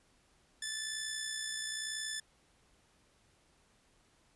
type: tone with amplitude modulation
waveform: 10% pulse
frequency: 1749 Hz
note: A6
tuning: 11 cents flat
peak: -26 dBFS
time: 0.62-2.2 s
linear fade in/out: 5 ms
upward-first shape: sine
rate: 61 Hz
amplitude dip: 40%
effects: pink hiss -69 dBFS RMS until 4.35 s + resampled to 24000 Hz